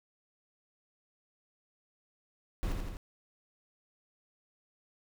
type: noise with echo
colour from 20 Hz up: brown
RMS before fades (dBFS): -32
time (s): 2.63-2.72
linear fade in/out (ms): 0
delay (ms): 83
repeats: 3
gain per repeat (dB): -3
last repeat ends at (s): 2.969
effects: none